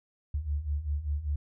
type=beating tone pair; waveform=sine; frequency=70.1 / 75.2 Hz; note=C#2 / D2; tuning=+20 / +42 cents; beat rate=5.1 Hz; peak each=-34 / -30 dBFS; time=0.34-1.36 s; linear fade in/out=5 ms; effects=none